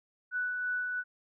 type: tone with tremolo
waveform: sine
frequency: 1484 Hz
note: F#6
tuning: 5 cents sharp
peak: -29 dBFS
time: 0.31-1.04 s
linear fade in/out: 50 ms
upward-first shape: sine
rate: 3 Hz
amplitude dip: 30%
effects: none